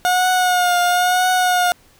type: tone with vibrato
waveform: 30% pulse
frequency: 722 Hz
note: F#5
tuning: 43 cents flat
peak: -11 dBFS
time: 0.05-1.72 s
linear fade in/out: 0 ms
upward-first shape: triangle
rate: 1 Hz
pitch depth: 40 cents each way
effects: pink hiss -52 dBFS RMS until 1.99 s